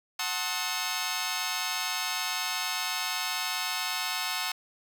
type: chord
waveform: 10% pulse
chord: F# diminished seventh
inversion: none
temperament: just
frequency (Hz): 740 / 888 / 1065.6 / 1278.7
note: F#5 / A5 / C6 / Eb6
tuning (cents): 0 / +16 / +31 / +47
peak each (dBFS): -27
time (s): 0.19-4.52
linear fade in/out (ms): 5
effects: none